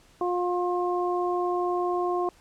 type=harmonic tone; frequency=355.7 Hz; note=F4; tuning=32 cents sharp; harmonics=1 / 2 / 3; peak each=-26 / -29 / -31 dBFS; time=0.21-2.29 s; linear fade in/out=2 ms; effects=pink hiss -58 dBFS RMS until 2.4 s + low-pass 10000 Hz 12 dB/octave